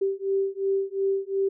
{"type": "beating tone pair", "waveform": "sine", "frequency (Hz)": [388.9, 391.7], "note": ["G4", "G4"], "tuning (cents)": [-14, -1], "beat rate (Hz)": 2.8, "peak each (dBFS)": -26, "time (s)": [0.01, 1.49], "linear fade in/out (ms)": 10, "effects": []}